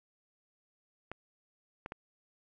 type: clicks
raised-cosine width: 0.5 ms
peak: -25 dBFS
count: 3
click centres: 1.116 / 1.861 / 1.921 s
effects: none